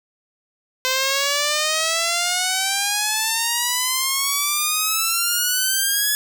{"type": "exponential sweep", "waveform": "5% pulse", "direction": "up", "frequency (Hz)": [513, 1705], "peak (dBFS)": -7, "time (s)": [0.85, 6.15], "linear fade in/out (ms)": 0, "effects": []}